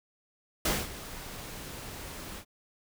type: noise with ADSR envelope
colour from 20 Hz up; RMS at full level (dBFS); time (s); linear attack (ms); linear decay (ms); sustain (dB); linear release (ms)
pink; -26; 0.65-2.45; 5; 220; -16; 77
effects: none